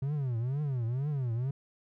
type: tone with vibrato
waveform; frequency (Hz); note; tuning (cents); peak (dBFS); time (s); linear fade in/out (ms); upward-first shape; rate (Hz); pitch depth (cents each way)
triangle; 130.81; C3; 0; -27; 0.02-1.51; 5; triangle; 2.1; 280
effects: none